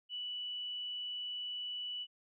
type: tone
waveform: sine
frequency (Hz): 2960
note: F#7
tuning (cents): 0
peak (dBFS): -38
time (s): 0.09-2.07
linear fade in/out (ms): 50
effects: none